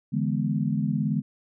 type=chord; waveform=sine; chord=E dominant seventh; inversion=third; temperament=equal; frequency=146.83 / 164.81 / 207.7 / 246.9 Hz; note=D3 / E3 / G#3 / B3; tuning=0 / 0 / 0 / 0 cents; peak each=-27 / -30 / -27 / -30 dBFS; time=0.12-1.22 s; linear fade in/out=20 ms; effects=none